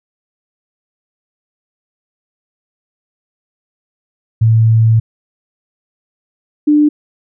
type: tone pair in turn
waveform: sine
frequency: 112.5 / 297.8 Hz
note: A2 / D4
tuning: +39 / +24 cents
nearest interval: octave + perfect fourth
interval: 1685 cents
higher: second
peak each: -6 dBFS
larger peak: neither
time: 4.41-5 / 6.67-6.89 s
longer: first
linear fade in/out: 10 ms
effects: none